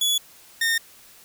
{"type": "tone pair in turn", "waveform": "sawtooth", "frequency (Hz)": [3400, 1829.4], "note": ["G#7", "A#6"], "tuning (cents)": [40, -33], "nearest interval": "major seventh", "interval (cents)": 1073, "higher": "first", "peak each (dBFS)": -16, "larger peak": "neither", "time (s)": [[0.01, 0.18], [0.61, 0.78]], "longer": "neither", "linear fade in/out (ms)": 5, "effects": ["white hiss -50 dBFS RMS until 1.24 s"]}